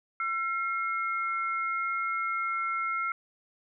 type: tone pair together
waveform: sine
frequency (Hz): 1350.4 / 2147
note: E6 / C7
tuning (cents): +41 / +44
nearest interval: minor sixth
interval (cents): 803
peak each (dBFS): -29 / -33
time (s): 0.2-3.12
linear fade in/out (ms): 2
effects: none